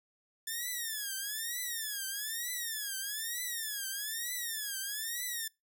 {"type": "tone with vibrato", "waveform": "5% pulse", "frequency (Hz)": 1760, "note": "A6", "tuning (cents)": 0, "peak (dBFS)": -25, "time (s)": [0.47, 5.48], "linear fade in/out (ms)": 5, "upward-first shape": "triangle", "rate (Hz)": 1.1, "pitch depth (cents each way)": 230, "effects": ["noise-tail reverb RT60 0.2 s tail -23 dB re dry"]}